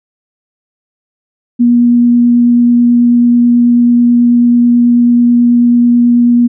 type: tone with vibrato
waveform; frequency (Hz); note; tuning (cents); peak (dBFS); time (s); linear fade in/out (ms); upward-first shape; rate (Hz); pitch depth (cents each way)
sine; 240; B3; -49; -4; 1.59-6.48; 20; triangle; 9.2; 9
effects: none